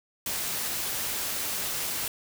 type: noise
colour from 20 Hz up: white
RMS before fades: -31 dBFS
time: 0.26-2.08 s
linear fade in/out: 2 ms
effects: none